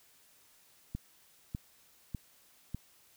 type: click train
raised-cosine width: 5 ms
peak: -24 dBFS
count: 4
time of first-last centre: 0.95-2.746 s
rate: 1.67 Hz
effects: white hiss -64 dBFS RMS until 3.16 s